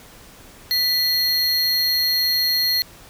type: tone pair together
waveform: square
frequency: 1975.5 / 4254 Hz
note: B6 / C8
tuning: 0 / +28 cents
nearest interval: octave + minor second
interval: 1328 cents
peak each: -28 / -18 dBFS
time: 0.71-2.82 s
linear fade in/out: 0 ms
effects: pink hiss -45 dBFS RMS until 3.09 s